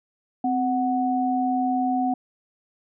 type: tone pair together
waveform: sine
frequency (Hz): 258.5 / 740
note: C4 / F#5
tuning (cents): -21 / 0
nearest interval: octave + tritone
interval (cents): 1821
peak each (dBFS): -23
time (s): 0.44-2.14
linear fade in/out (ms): 5
effects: none